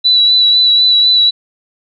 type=tone with vibrato; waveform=sine; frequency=3951 Hz; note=B7; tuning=in tune; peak=-6 dBFS; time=0.04-1.31 s; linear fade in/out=20 ms; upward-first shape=sine; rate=4 Hz; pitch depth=22 cents each way; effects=none